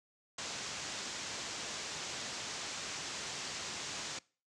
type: low-pass noise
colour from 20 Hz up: white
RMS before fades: -42 dBFS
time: 0.38-4.19 s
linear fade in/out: 5 ms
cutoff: 7400 Hz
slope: 48 dB/octave
effects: noise-tail reverb RT60 0.4 s tail -24 dB re dry + high-pass 80 Hz 12 dB/octave